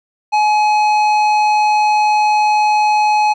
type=tone with tanh clipping; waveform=sine; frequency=846 Hz; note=G#5; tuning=32 cents sharp; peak=-12 dBFS; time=0.32-3.34 s; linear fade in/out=20 ms; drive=12 dB; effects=none